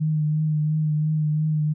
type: tone with vibrato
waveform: sine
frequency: 153.6 Hz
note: D#3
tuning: 22 cents flat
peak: -19 dBFS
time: 0-1.74 s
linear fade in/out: 20 ms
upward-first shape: triangle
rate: 2.9 Hz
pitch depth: 30 cents each way
effects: none